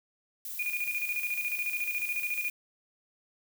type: noise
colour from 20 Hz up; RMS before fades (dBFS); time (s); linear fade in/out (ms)
violet; -39; 0.45-2.5; 2
type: tone with tremolo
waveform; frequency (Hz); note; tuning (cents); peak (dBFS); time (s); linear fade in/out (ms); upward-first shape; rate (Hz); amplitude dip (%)
sine; 2443; D#7; -32; -28; 0.59-2.5; 5; square; 14; 60
effects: none